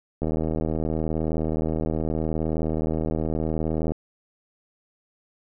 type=click train; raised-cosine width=2 ms; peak=-13 dBFS; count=294; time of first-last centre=0.22-3.919 s; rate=79.2 Hz; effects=none